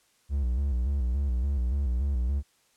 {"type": "tone with vibrato", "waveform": "triangle", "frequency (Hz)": 65.41, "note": "C2", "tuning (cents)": 0, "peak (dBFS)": -22, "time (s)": [0.29, 2.43], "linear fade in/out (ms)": 50, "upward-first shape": "square", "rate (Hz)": 3.5, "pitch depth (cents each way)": 120, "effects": ["white hiss -66 dBFS RMS until 2.76 s", "low-pass 10000 Hz 12 dB/octave"]}